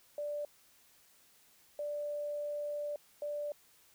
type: tone bursts at uneven times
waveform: sine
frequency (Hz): 587.3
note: D5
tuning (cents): 0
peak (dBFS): -35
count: 3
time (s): 0.18-0.45 / 1.79-2.96 / 3.22-3.52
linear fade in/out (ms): 2
effects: white hiss -65 dBFS RMS until 3.94 s